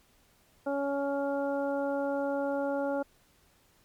harmonic tone, 280 Hz, C#4, 18 cents sharp, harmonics 1 / 2 / 3 / 4 / 5, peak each -33 / -30 / -37 / -48 / -41 dBFS, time 0.66-3.03 s, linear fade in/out 10 ms, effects pink hiss -65 dBFS RMS until 3.84 s + MP3 96 kbps

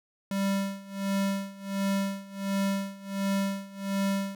square tone with tremolo, 196.4 Hz, G3, 4 cents sharp, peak -25 dBFS, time 0.31-4.35 s, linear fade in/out 2 ms, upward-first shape sine, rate 1.4 Hz, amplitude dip 90%, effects none

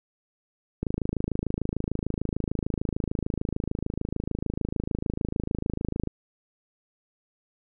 click train, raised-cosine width 3 ms, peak -14 dBFS, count 141, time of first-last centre 0.83-6.073 s, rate 26.7 Hz, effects none

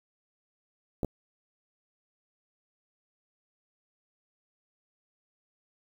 clicks, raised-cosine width 2 ms, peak -17 dBFS, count 2, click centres 1.032 / 1.047 s, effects 8-bit

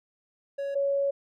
triangle / sine tone pair in turn, 558 / 558 Hz, C#5 / C#5, +11 / +11 cents, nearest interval unison, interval 0 cents, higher neither, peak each -27 / -23 dBFS, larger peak second, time 0.58-0.75 / 0.75-1.11 s, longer second, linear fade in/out 10 ms, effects none

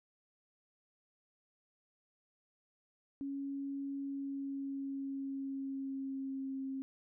sine tone with pitch glide, 277.2 to 267.9 Hz, C#4 to C4, 0 to +41 cents, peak -37 dBFS, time 3.21-6.82 s, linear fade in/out 0 ms, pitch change -59 cents, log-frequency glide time 4.01-6.64 s, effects none

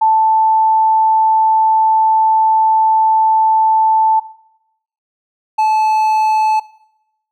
sine / triangle tone pair in turn, 880 / 867.9 Hz, A5 / A5, 0 / -24 cents, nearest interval unison, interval 24 cents, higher first, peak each -8 dBFS, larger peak neither, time 0.01-4.2 / 5.58-6.6 s, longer first, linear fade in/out 10 ms, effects noise-tail reverb RT60 0.8 s tail -19 dB re dry

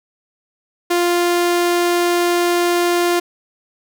sawtooth tone, 349.2 Hz, F4, in tune, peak -10 dBFS, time 0.9-3.2 s, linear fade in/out 10 ms, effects none

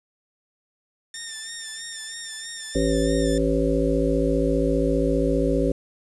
5% pulse tone with vibrato, 1803 Hz, A6, 42 cents sharp, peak -21 dBFS, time 1.14-3.38 s, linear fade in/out 2 ms, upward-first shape sine, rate 3.1 Hz, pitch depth 45 cents each way
harmonic tone, 55 Hz, A1, in tune, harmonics 1 / 3 / 5 / 7 / 9 / 10, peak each -25 / -28 / -24 / -26 / -26 / -27 dBFS, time 2.75-5.72 s, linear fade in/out 5 ms
effects resampled to 22050 Hz + 8-bit

